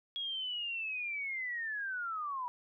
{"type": "linear sweep", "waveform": "sine", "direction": "down", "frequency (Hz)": [3322, 957], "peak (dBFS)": -35, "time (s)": [0.16, 2.48], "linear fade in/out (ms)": 0, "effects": []}